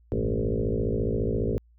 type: tone with frequency modulation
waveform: sine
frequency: 171.1 Hz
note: F3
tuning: 35 cents flat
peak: -23 dBFS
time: 0.12-1.58 s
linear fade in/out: 0 ms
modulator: 54.6 Hz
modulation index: 5.9
effects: added 58 Hz sine -55 dBFS peak until 1.78 s